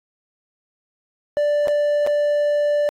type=tone with dropouts; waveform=triangle; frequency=587.3 Hz; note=D5; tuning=in tune; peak=-14 dBFS; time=1.37-2.89 s; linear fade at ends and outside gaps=0 ms; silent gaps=1.673-1.682 / 2.065-2.072 s; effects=AAC 64 kbps